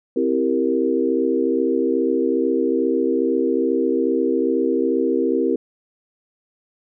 sine chord, C dominant seventh, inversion none, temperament equal, 261.6 / 329.6 / 392 / 466.2 Hz, C4 / E4 / G4 / Bb4, 0 / 0 / 0 / 0 cents, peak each -22 dBFS, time 0.16-5.56 s, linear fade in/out 5 ms, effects none

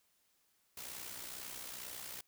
white noise with amplitude modulation, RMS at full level -44 dBFS, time 0.77-2.21 s, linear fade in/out 5 ms, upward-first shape sine, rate 62.2 Hz, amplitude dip 55%, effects white hiss -75 dBFS RMS until 2.27 s

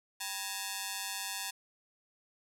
5% pulse ring-modulated tone, 880 Hz, A5, in tune, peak -21 dBFS, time 0.2-1.51 s, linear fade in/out 10 ms, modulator 97.7 Hz, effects none

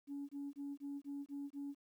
sine tone bursts, 282.4 Hz, C#4, 32 cents sharp, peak -40 dBFS, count 7, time 0.07-1.748 s, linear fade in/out 50 ms, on 220 ms, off 23 ms, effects tanh soft clip ceiling -38 dBFS + 12-bit

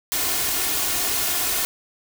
white noise with comb filter, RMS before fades -23 dBFS, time 0.12-1.65 s, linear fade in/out 0 ms, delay 2.8 ms, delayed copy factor +0.55, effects none

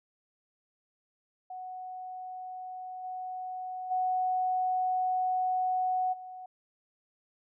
sine tone with level steps, 740 Hz, F#5, in tune, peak -38 / -35 / -26 / -41 dBFS, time 1.5-6.46 s, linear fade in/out 5 ms, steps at 3.03 / 3.9 / 6.12 s, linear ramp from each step 20 ms, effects none

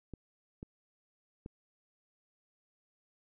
clicks, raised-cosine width 3 ms, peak -30 dBFS, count 3, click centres 0.137 / 0.629 / 1.461 s, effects none

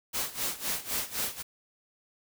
white noise with tremolo, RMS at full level -30 dBFS, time 0.13-1.43 s, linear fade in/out 20 ms, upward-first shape sine, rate 3.9 Hz, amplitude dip 85%, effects none

